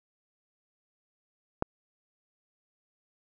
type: click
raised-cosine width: 1 ms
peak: -12 dBFS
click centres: 1.624 s
effects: none